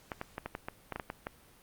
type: clicks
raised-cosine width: 0.5 ms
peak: -21 dBFS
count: 11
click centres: 0.118 / 0.214 / 0.381 / 0.46 / 0.551 / 0.685 / 0.923 / 0.96 / 0.998 / 1.101 / 1.269 s
effects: pink hiss -60 dBFS RMS until 1.62 s + Opus 48 kbps